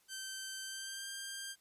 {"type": "tone with pitch glide", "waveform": "10% pulse", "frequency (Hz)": [1551, 1590], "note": ["G6", "G6"], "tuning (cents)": [-19, 24], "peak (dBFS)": -33, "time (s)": [0.08, 1.56], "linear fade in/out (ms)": 50, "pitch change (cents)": 43, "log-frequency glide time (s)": [0.62, 1.08], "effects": ["white hiss -71 dBFS RMS until 1.6 s", "resampled to 32000 Hz"]}